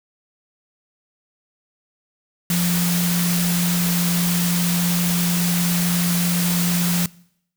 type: tone in noise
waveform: sine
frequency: 174.61 Hz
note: F3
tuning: in tune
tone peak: -18 dBFS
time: 2.5-7.06 s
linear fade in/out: 2 ms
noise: white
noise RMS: -24 dBFS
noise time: 2.5-7.06 s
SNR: +3 dB
effects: noise-tail reverb RT60 0.7 s tail -23 dB re dry